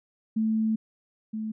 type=tone pair in turn; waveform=sine; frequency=220 / 218 Hz; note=A3 / A3; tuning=0 / -16 cents; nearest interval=unison; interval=16 cents; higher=first; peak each=-22 / -29 dBFS; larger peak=first; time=0.36-0.76 / 1.33-1.52 s; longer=first; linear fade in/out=10 ms; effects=none